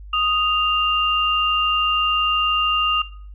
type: tone pair together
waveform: sine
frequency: 1244.1 / 2793 Hz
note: D#6 / F7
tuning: -1 / -1 cents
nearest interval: octave + major second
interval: 1400 cents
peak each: -20 dBFS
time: 0.13-3.02 s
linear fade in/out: 5 ms
effects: noise-tail reverb RT60 0.5 s tail -17 dB re dry + added 50 Hz sine -35 dBFS peak until 3.34 s